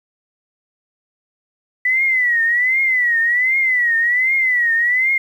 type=tone with vibrato; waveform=sine; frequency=1975.5 Hz; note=B6; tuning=in tune; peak=-13 dBFS; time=1.85-5.18 s; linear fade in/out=5 ms; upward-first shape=triangle; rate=1.3 Hz; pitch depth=150 cents each way; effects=8-bit